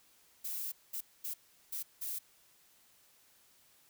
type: noise bursts at uneven times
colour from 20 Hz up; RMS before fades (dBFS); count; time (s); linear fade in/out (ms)
violet; -39; 5; 0.44-0.72 / 0.93-1.01 / 1.24-1.34 / 1.72-1.83 / 2.01-2.19; 10
effects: white hiss -66 dBFS RMS until 3.89 s